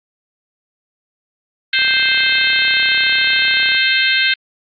harmonic tone, 523.3 Hz, C5, in tune, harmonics 3 / 4 / 5 / 6 / 7 / 8, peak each -17 / -18 / -19 / -20 / -20 / -21 dBFS, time 1.73-4.34 s, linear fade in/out 5 ms
click train, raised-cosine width 0.5 ms, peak -17 dBFS, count 67, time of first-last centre 1.79-3.748 s, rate 33.7 Hz
effects Opus 32 kbps

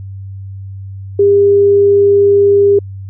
sine tone, 402 Hz, G4, 44 cents sharp, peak -5 dBFS, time 1.19-2.79 s, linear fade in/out 5 ms, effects added 97 Hz sine -24 dBFS peak until 3.09 s

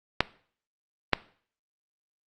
clicks, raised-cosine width 0.3 ms, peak -3 dBFS, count 2, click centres 0.206 / 1.133 s, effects noise-tail reverb RT60 0.5 s tail -18 dB re dry + Opus 48 kbps

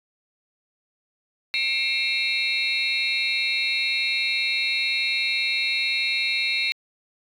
sine tone cluster, 2154 / 2355 / 2676 / 3800 / 4222 Hz, C7 / D7 / E7 / A#7 / C8, +50 / +4 / +25 / +33 / +15 cents, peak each -27 dBFS, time 1.54-6.72 s, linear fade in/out 0 ms, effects tanh soft clip ceiling -14 dBFS

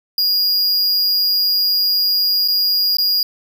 square tone with dropouts, 4856 Hz, D#8, 43 cents flat, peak -14 dBFS, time 0.18-3.23 s, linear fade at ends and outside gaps 2 ms, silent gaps 2.478-2.483 / 2.97-2.984 s, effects none

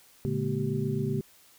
sine tone cluster, 116 / 143.8 / 209.9 / 237.5 / 386.1 Hz, A#2 / D3 / G#3 / A#3 / G4, -8 / -36 / +19 / +33 / -26 cents, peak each -34 / -30 / -34 / -35 / -33 dBFS, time 0.25-1.21 s, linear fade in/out 0 ms, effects white hiss -58 dBFS RMS until 1.58 s

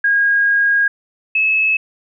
sine tone pair in turn, 1633 / 2592 Hz, G#6 / E7, -30 / -30 cents, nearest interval minor sixth, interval 800 cents, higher second, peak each -11 / -12 dBFS, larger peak first, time 0.04-0.88 / 1.35-1.77 s, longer first, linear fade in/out 5 ms, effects none

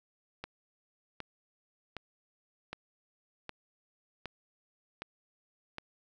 click train, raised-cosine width 0.3 ms, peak -23 dBFS, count 8, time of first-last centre 0.44-5.784 s, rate 1.31 Hz, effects none

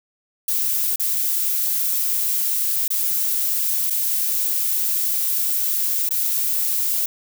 violet noise with dropouts, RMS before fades -21 dBFS, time 0.48-7.06 s, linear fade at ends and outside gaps 5 ms, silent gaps 0.96-0.997 / 2.88-2.903 / 3.9-3.904 / 6.091-6.107 s, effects none

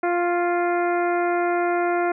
harmonic tone with a mistuned harmonic, 349.1 Hz, F4, 1 cent flat, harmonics 1 / 2 / 3 / 4 / 5 / 6 / 7, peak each -22 / -23 / -32 / -29 / -36 / -35 / -40 dBFS, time 0.03-2.12 s, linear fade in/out 5 ms, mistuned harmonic 3, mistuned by +18 cents, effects none

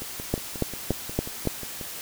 two click trains, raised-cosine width 2 ms, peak -9 / -22 dBFS, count 5 / 11, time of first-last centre 0.34-1.473 / 0.02-1.812 s, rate 3.53 / 5.58 Hz, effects white hiss -37 dBFS RMS until 2.01 s

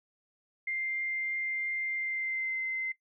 sine tone with pitch glide, 2099 to 2069 Hz, C7 to C7, +5 to -20 cents, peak -31 dBFS, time 0.67-2.92 s, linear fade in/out 5 ms, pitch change -25 cents, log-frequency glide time 1.91-2.6 s, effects noise-tail reverb RT60 0.1 s tail -18 dB re dry

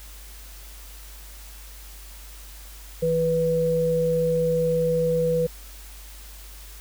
sine tone pair together, 162.28 / 492.5 Hz, E3 / B4, -27 / -5 cents, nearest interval octave + perfect fifth, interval 1922 cents, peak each -26 / -20 dBFS, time 3.02-5.47 s, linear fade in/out 10 ms, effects added 50 Hz sine -41 dBFS peak until 6.8 s + white hiss -46 dBFS RMS until 6.8 s

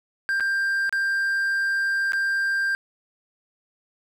triangle tone with dropouts, 1587 Hz, G6, 21 cents sharp, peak -19 dBFS, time 0.29-2.75 s, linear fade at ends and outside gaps 0 ms, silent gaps 0.399-0.406 / 0.894-0.926 / 2.121-2.133 s, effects none

